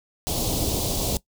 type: band-stop noise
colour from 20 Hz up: pink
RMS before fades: -25 dBFS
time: 0.27-1.17 s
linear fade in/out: 0 ms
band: 790 to 3400 Hz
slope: 24 dB/octave
effects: noise-tail reverb RT60 0.1 s tail -19 dB re dry

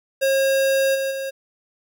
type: tone with level steps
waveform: square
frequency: 540 Hz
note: C#5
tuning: 45 cents flat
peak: -17 / -22 / -26 dBFS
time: 0.21-1.31 s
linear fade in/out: 20 ms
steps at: 0.94 / 1.1 s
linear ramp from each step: 20 ms
effects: none

